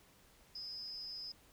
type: tone with amplitude modulation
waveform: sine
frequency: 5060 Hz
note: D#8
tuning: 28 cents sharp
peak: -39 dBFS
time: 0.55-1.32 s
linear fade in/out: 5 ms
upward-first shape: sine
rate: 233 Hz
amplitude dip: 90%
effects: pink hiss -65 dBFS RMS until 1.52 s